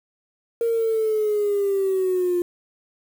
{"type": "linear sweep", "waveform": "triangle", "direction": "down", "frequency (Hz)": [466.2, 349.6], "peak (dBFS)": -15, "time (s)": [0.61, 2.42], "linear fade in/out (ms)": 2, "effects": ["tanh soft clip ceiling -16 dBFS", "7-bit"]}